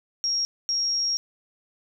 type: tone bursts at uneven times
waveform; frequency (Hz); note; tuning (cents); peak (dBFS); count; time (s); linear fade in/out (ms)
sine; 5588; F8; 0; -22; 2; 0.24-0.45 / 0.69-1.17; 0
effects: none